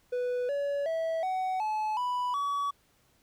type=tone with pitch steps; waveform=triangle; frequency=494.2 / 567.7 / 652.1 / 749.1 / 860.5 / 988.4 / 1135.4 Hz; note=B4 / C#5 / E5 / F#5 / A5 / B5 / C#6; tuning=+1 / +41 / -19 / +21 / -39 / +1 / +41 cents; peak=-26 dBFS; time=0.12-2.71 s; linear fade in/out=10 ms; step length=370 ms; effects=pink hiss -67 dBFS RMS until 3.22 s